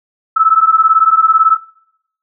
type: beating tone pair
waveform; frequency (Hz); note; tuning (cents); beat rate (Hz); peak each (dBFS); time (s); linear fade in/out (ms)
sine; 1300 / 1318; E6 / E6; -24 / -1; 18; -10; 0.36-1.57; 10
effects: noise-tail reverb RT60 0.7 s tail -21 dB re dry